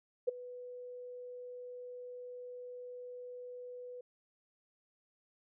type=tone with ADSR envelope; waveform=sine; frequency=494.6 Hz; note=B4; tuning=3 cents sharp; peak=-25 dBFS; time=0.27-4.01 s; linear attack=16 ms; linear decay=12 ms; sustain=-19 dB; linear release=5 ms; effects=none